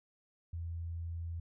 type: tone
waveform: sine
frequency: 84 Hz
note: E2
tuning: 33 cents sharp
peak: -37 dBFS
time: 0.53-1.4 s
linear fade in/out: 5 ms
effects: none